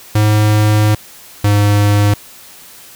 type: tone pair in turn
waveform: square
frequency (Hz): 106.2 / 102.82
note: G#2 / G#2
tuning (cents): +39 / -17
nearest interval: minor second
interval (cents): 56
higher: first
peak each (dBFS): -9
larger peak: neither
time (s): 0.15-0.95 / 1.44-2.14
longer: first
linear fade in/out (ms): 5
effects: white hiss -38 dBFS RMS until 2.95 s